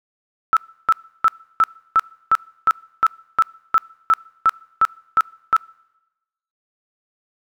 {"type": "tone bursts", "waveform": "sine", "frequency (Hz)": 1318.5, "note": "E6", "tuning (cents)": 0, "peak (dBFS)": -10, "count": 15, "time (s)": [0.53, 5.565], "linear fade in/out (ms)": 0, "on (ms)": 37, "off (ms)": 320, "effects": ["noise-tail reverb RT60 1.0 s tail -25 dB re dry"]}